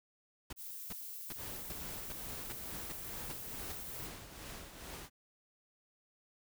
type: noise bursts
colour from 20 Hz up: pink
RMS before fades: -44 dBFS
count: 9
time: 0.5-3.721 s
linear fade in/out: 5 ms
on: 29 ms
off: 370 ms
type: noise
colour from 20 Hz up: violet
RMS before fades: -46 dBFS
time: 0.56-4.1 s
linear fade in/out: 50 ms
type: noise with tremolo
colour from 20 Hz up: pink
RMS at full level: -46 dBFS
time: 1.35-5.1 s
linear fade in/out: 50 ms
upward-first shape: triangle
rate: 2.3 Hz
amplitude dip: 60%
effects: none